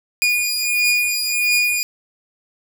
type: beating tone pair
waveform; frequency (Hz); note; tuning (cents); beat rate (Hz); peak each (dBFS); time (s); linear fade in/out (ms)
sawtooth; 2442 / 2443.5; D#7 / D#7; -33 / -32; 1.5; -15 / -17; 0.22-1.83; 0
effects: none